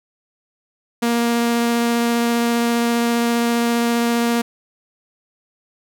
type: tone with vibrato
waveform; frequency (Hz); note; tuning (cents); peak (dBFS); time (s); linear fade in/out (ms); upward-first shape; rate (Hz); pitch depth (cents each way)
sawtooth; 235.2; A#3; +16; -12; 1.02-4.42; 10; triangle; 15; 8
effects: none